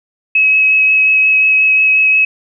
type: tone with vibrato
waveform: sine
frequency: 2563 Hz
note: E7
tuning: 49 cents flat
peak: -7 dBFS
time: 0.35-2.25 s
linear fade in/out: 5 ms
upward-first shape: sine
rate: 5.6 Hz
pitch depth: 10 cents each way
effects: none